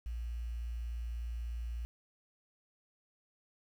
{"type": "tone with quantisation", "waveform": "sine", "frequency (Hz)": 58.27, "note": "A#1", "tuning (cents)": 0, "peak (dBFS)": -36, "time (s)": [0.06, 1.85], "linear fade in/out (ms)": 0, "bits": 10, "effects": []}